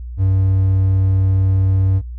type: tone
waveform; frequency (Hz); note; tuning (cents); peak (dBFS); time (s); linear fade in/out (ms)
triangle; 95.5; G2; -45; -10; 0.17-2.02; 50
effects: noise-tail reverb RT60 0.1 s tail -21 dB re dry + added 60 Hz sine -26 dBFS peak until 2.18 s